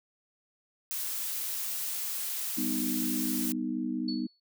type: noise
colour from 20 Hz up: blue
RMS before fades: -34 dBFS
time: 0.91-3.52 s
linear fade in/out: 0 ms
type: chord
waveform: sine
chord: G augmented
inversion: none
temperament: equal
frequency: 196 / 246.9 / 311.1 Hz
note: G3 / B3 / D#4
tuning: 0 / 0 / 0 cents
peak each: -37 / -32 / -34 dBFS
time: 2.57-4.27 s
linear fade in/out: 10 ms
type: tone with exponential decay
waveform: sine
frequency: 4425 Hz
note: C#8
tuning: 4 cents flat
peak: -33 dBFS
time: 4.08-4.4 s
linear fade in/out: 5 ms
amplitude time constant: 68 ms
effects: none

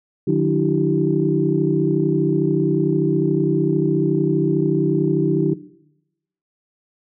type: tone cluster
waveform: sine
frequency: 150.2 / 181.4 / 298.5 / 332 / 386.9 Hz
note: D3 / F#3 / D4 / E4 / G4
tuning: +39 / -34 / +28 / +12 / -23 cents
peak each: -21 dBFS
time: 0.27-5.54 s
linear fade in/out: 10 ms
effects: noise-tail reverb RT60 0.9 s tail -19 dB re dry + tanh soft clip ceiling -3 dBFS

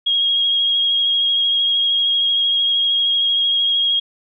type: tone with vibrato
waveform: sine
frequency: 3277 Hz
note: G#7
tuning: 24 cents flat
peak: -14 dBFS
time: 0.06-4 s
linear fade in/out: 10 ms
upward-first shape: triangle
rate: 13 Hz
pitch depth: 23 cents each way
effects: none

